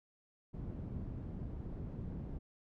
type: low-pass noise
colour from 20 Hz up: white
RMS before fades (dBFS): -43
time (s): 0.53-2.39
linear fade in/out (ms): 20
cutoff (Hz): 160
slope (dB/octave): 12
effects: none